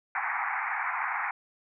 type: band-pass noise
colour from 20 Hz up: pink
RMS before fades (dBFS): -31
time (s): 0.15-1.31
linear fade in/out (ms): 2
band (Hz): 760 to 2300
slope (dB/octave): 96
effects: none